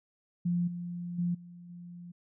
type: tone with level steps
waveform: sine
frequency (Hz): 174.61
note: F3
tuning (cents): 0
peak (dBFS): -26 / -35 / -27 / -46 / -43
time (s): 0.45-2.12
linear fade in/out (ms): 10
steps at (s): 0.67 / 1.18 / 1.34 / 1.69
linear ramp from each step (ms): 10
effects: none